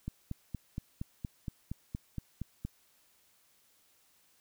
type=click train; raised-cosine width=5 ms; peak=-24 dBFS; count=12; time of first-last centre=0.08-2.65 s; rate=4.28 Hz; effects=white hiss -68 dBFS RMS until 4.4 s